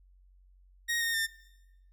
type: tone with pitch steps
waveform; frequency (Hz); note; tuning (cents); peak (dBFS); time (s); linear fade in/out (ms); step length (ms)
sawtooth; 1873 / 1844 / 1800; A#6 / A#6 / A6; +8 / -19 / +39; -25; 0.88-1.27; 20; 130
effects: noise-tail reverb RT60 1.0 s tail -20 dB re dry + added 46 Hz sine -57 dBFS peak until 1.92 s